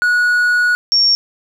triangle / sine tone pair in turn, 1460 / 5512 Hz, F#6 / F8, -24 / -24 cents, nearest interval octave + major seventh, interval 2300 cents, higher second, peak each -9 dBFS, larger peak neither, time 0.02-0.75 / 0.92-1.15 s, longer first, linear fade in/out 0 ms, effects none

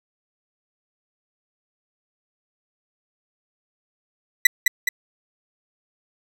40% pulse tone with echo, 1975.5 Hz, B6, in tune, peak -7 dBFS, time 4.45-4.47 s, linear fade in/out 5 ms, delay 210 ms, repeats 2, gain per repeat -5 dB, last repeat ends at 4.89 s, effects none

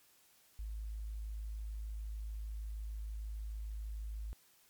sine tone, 53.3 Hz, G#1, 46 cents sharp, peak -39 dBFS, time 0.59-4.33 s, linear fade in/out 0 ms, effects white hiss -67 dBFS RMS until 4.69 s + MP3 96 kbps

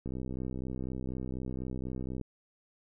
click train, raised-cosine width 3 ms, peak -25 dBFS, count 139, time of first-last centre 0.06-2.213 s, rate 64.1 Hz, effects none

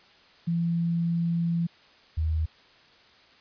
sine tone pair in turn, 169 / 79.21 Hz, E3 / D#2, +43 / +32 cents, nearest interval octave + minor second, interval 1311 cents, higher first, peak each -23 dBFS, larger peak neither, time 0.47-1.67 / 2.17-2.46 s, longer first, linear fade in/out 10 ms, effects white hiss -56 dBFS RMS until 3.4 s + resampled to 11025 Hz

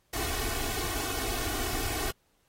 pink noise with comb filter, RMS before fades -32 dBFS, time 0.13-2.11 s, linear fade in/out 5 ms, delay 2.7 ms, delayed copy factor +1, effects pink hiss -71 dBFS RMS until 2.48 s + AAC 48 kbps

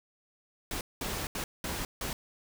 pink noise bursts at uneven times, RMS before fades -35 dBFS, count 5, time 0.71-0.81 / 1.01-1.27 / 1.35-1.44 / 1.64-1.85 / 2.01-2.13 s, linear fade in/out 2 ms, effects none

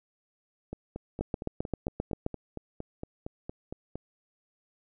two click trains, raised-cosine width 2 ms, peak -23 / -16 dBFS, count 15 / 9, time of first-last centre 0.73-3.956 / 1.21-2.264 s, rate 4.34 / 7.59 Hz, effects none

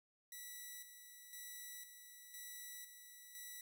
5% pulse tone with tremolo, 1954 Hz, B6, 19 cents flat, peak -39 dBFS, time 0.32-3.61 s, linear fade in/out 2 ms, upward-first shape square, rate 0.99 Hz, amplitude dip 55%, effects none

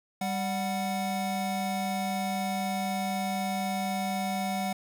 square tone pair together, 196 / 740 Hz, G3 / F#5, 0 / 0 cents, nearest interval octave + major seventh, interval 2300 cents, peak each -32 / -32 dBFS, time 0.21-4.73 s, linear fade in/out 5 ms, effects none

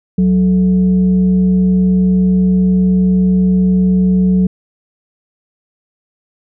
sine tone with frequency modulation, 185 Hz, F#3, in tune, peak -8 dBFS, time 0.18-4.47 s, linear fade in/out 5 ms, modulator 251 Hz, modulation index 0.32, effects none

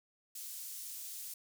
pink high-pass noise, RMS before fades -45 dBFS, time 0.35-1.34 s, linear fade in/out 5 ms, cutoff 7600 Hz, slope 12 dB/octave, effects none

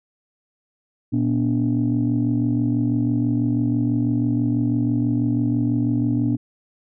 sine tone cluster, 118.5 / 243.4 / 289.5 Hz, A#2 / B3 / D4, +29 / -25 / -25 cents, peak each -21 dBFS, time 1.12-6.37 s, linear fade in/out 20 ms, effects tanh soft clip ceiling -11 dBFS

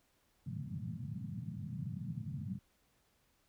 pink band-pass noise, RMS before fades -42 dBFS, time 0.46-2.59 s, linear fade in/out 5 ms, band 100 to 210 Hz, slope 48 dB/octave, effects pink hiss -74 dBFS RMS until 3.48 s

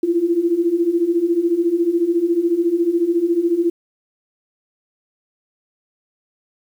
sine beating tone pair, 331.5 / 345.5 Hz, E4 / F4, +10 / -19 cents, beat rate 14 Hz, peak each -20 / -16 dBFS, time 0.03-3.7 s, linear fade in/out 5 ms, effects 8-bit

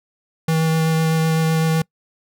square tone with vibrato, 160.7 Hz, E3, 44 cents flat, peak -16 dBFS, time 0.48-1.82 s, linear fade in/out 5 ms, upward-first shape sine, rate 7.9 Hz, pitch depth 10 cents each way, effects noise-tail reverb RT60 0.1 s tail -25 dB re dry

